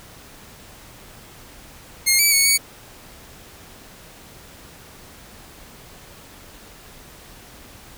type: tone with pitch steps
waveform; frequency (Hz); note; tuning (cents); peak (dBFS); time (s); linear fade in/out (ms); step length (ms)
10% pulse; 2135 / 2298 / 2215 / 2242; C7 / D7 / C#7 / C#7; +34 / -38 / -2 / +19; -5; 2.06-2.58; 20; 130
effects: pink hiss -44 dBFS RMS until 7.97 s